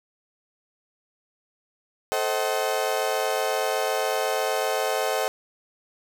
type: chord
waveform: 35% pulse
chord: A diminished seventh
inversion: none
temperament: just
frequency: 440 / 528 / 633.6 / 760.3 Hz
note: A4 / C5 / Eb5 / Gb5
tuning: 0 / +16 / +31 / +47 cents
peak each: -27 dBFS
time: 2.12-5.28 s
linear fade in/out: 0 ms
effects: none